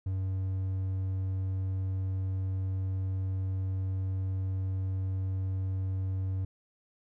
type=tone; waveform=triangle; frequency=94.8 Hz; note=F#2; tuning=43 cents sharp; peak=-27 dBFS; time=0.06-6.45 s; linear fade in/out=5 ms; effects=none